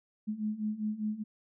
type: beating tone pair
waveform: sine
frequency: 210.5 / 215.5 Hz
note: G#3 / A3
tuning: +24 / -36 cents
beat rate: 5 Hz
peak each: -36 / -33 dBFS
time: 0.27-1.24 s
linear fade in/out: 20 ms
effects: none